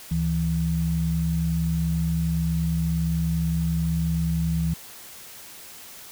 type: tone pair together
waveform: sine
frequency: 73 / 163.88 Hz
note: D2 / E3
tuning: -10 / -10 cents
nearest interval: octave + major second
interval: 1400 cents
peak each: -27 / -22 dBFS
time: 0.11-4.74 s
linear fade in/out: 5 ms
effects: white hiss -43 dBFS RMS until 6.11 s